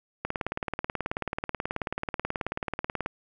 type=click train; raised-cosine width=0.5 ms; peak=-14 dBFS; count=53; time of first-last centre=0.25-3.061 s; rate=18.5 Hz; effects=none